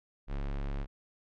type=tone; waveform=square; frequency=34.87 Hz; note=C#1; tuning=11 cents sharp; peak=-33 dBFS; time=0.27-0.87 s; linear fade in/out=50 ms; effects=low-pass 3000 Hz 12 dB/octave